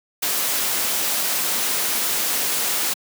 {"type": "noise", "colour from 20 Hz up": "white", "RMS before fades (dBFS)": -22, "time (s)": [0.22, 2.94], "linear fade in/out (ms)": 10, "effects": ["high-pass 200 Hz 12 dB/octave"]}